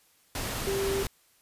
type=tone in noise; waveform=sine; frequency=392 Hz; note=G4; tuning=in tune; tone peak=-27 dBFS; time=0.67-1.03 s; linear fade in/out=2 ms; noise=pink; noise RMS=-33 dBFS; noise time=0.35-1.07 s; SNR=+3 dB; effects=white hiss -64 dBFS RMS until 1.41 s + resampled to 32000 Hz